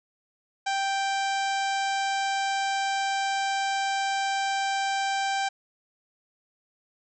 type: harmonic tone with a mistuned harmonic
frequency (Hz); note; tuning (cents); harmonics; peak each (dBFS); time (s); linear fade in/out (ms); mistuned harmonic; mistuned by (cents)
784; G5; 0; 1 / 2 / 3 / 4 / 5 / 6 / 7 / 8 / 9 / 10; -26 / -32 / -36 / -38 / -40 / -42 / -43 / -44 / -45 / -46; 0.66-5.49; 10; 6; +20
effects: none